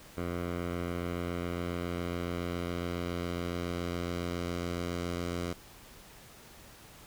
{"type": "tone with low-pass filter sweep", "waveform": "10% pulse", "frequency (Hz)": 87.2, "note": "F2", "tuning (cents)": -2, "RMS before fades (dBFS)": -35, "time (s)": [0.17, 5.53], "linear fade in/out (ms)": 5, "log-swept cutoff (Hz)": [2100, 7700], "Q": 0.85, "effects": ["pink hiss -53 dBFS RMS until 7.06 s"]}